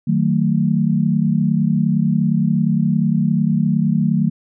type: chord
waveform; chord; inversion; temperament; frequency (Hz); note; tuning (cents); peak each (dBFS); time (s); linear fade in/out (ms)
sine; D# diminished; none; just; 155.56 / 186.68 / 224; D#3 / F#3 / A3; 0 / +16 / +31; -18; 0.07-4.3; 10
effects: none